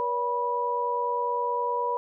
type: tone cluster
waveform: sine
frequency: 479.3 / 569 / 978 Hz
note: A#4 / C#5 / B5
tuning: +48 / +45 / -17 cents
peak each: -30 / -35 / -26 dBFS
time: 0-1.97 s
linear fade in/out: 0 ms
effects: none